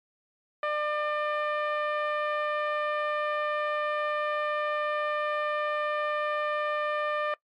10% pulse tone with low-pass filter, 599 Hz, D5, 34 cents sharp, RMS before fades -29 dBFS, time 0.63-7.34 s, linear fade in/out 2 ms, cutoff 1400 Hz, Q 0.93, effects noise-tail reverb RT60 0.1 s tail -22 dB re dry + MP3 48 kbps

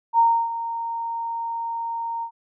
sine tone with ADSR envelope, 924 Hz, A#5, 16 cents flat, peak -12 dBFS, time 0.13-2.31 s, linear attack 56 ms, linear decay 300 ms, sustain -13 dB, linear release 81 ms, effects none

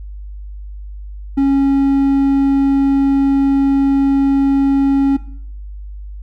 triangle tone, 274.9 Hz, C#4, 14 cents flat, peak -8 dBFS, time 1.37-5.17 s, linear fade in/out 10 ms, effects noise-tail reverb RT60 0.6 s tail -17 dB re dry + added 50 Hz sine -27 dBFS peak until 6.22 s

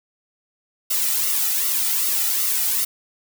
blue noise with flanger, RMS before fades -21 dBFS, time 0.9-2.85 s, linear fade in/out 10 ms, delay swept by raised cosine 1.2 to 1.87 ms, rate 2.6 Hz, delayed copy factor -0.7, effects none

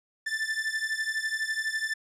45% pulse beating tone pair, 1760 / 1772 Hz, A6 / A6, 0 / +12 cents, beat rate 12 Hz, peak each -31 dBFS, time 0.26-1.94 s, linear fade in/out 10 ms, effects low-pass 9000 Hz 12 dB/octave

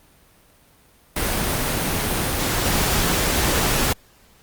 pink noise with level steps, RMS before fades -22 / -20 dBFS, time 1.16-3.93 s, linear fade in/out 5 ms, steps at 2.64 s, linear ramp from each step 20 ms, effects pink hiss -54 dBFS RMS until 4.42 s + Opus 32 kbps

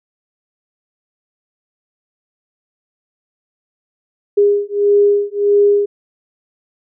sine beating tone pair, 407.1 / 408.7 Hz, G#4 / G#4, -35 / -28 cents, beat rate 1.6 Hz, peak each -13 dBFS, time 4.37-5.86 s, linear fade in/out 10 ms, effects none

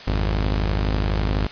sawtooth tone pair together, 51.97 / 87.4 Hz, G#1 / F2, +2 / +2 cents, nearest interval major sixth, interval 900 cents, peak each -16 / -23 dBFS, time 0.07-1.47 s, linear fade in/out 5 ms, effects white hiss -38 dBFS RMS until 1.51 s + resampled to 11025 Hz

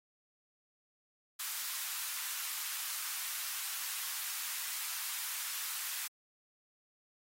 white high-pass noise, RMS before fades -39 dBFS, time 1.39-6.08 s, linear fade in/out 10 ms, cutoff 1000 Hz, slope 24 dB/octave, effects AAC 48 kbps

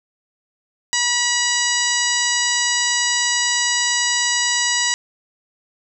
harmonic tone, 969 Hz, B5, 33 cents flat, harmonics 1 / 2 / 3 / 4 / 5 / 6 / 7 / 8, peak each -28 / -22 / -25 / -26 / -25 / -26 / -26 / -24 dBFS, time 0.93-4.94 s, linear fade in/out 0 ms, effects none

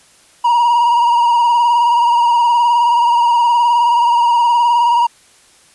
triangle tone with vibrato, 950 Hz, A#5, 33 cents sharp, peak -7 dBFS, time 0.44-5.07 s, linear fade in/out 10 ms, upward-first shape triangle, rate 19 Hz, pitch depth 50 cents each way, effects white hiss -48 dBFS RMS until 5.74 s + resampled to 24000 Hz

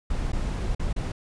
brown noise with dropouts, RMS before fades -27 dBFS, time 0.1-1.12 s, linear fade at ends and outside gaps 5 ms, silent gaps 0.321-0.33 / 0.75-0.795 / 0.929-0.962 s, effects resampled to 22050 Hz

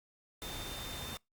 sine tone in noise, 3600 Hz, A7, 39 cents sharp, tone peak -46 dBFS, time 0.42-1.17 s, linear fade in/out 0 ms, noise pink, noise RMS -43 dBFS, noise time 0.42-1.17 s, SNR -6 dB, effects noise-tail reverb RT60 0.2 s tail -26 dB re dry + Opus 48 kbps

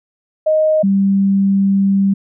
sine tone pair in turn, 623 / 196.23 Hz, D#5 / G3, +2 / +2 cents, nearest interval octave + minor sixth, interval 2000 cents, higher first, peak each -10 dBFS, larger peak neither, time 0.46-0.83 / 0.83-2.14 s, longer second, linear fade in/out 10 ms, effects none

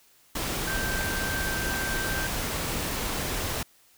sine tone in noise, 1564 Hz, G6, 4 cents flat, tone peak -31 dBFS, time 0.67-2.27 s, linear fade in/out 5 ms, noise pink, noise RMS -30 dBFS, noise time 0.35-3.63 s, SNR -4 dB, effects white hiss -60 dBFS RMS until 3.97 s

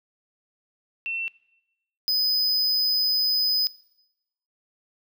sine / square tone pair in turn, 2698 / 5011 Hz, E7 / D#8, +40 / +11 cents, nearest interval major seventh, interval 1071 cents, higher second, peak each -27 / -21 dBFS, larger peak second, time 1.06-1.28 / 2.08-3.67 s, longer second, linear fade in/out 0 ms, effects noise-tail reverb RT60 0.9 s tail -20 dB re dry

